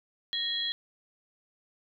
sine tone cluster, 1858 / 3309 / 4074 Hz, A#6 / G#7 / C8, -6 / -7 / -47 cents, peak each -39 / -30 / -35 dBFS, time 0.33-0.72 s, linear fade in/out 0 ms, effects none

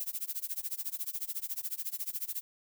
violet noise with tremolo, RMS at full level -34 dBFS, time 0-2.41 s, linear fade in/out 0 ms, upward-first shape sine, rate 14 Hz, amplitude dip 95%, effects none

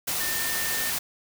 sine tone in noise, 1800 Hz, A6, 39 cents sharp, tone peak -32 dBFS, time 0.2-0.91 s, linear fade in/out 10 ms, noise white, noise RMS -28 dBFS, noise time 0.07-0.99 s, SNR -7 dB, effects none

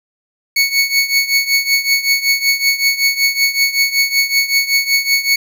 25% pulse tone with tremolo, 2217 Hz, C#7, in tune, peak -5 dBFS, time 0.56-5.36 s, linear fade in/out 5 ms, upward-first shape triangle, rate 5.3 Hz, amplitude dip 85%, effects none

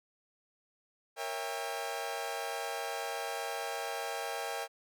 sawtooth chord, A# diminished seventh, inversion none, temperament equal with one note detuned, 466.2 / 554.4 / 659.3 / 800.5 Hz, A#4 / C#5 / E5 / G5, 0 / 0 / 0 / +36 cents, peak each -38 / -39 / -38 / -35 dBFS, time 1.16-4.68 s, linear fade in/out 50 ms, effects none

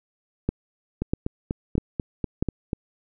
two click trains, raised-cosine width 3 ms, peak -9 / -12 dBFS, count 4 / 8, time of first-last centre 0.49-2.425 / 1.02-2.731 s, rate 1.55 / 4.09 Hz, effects none

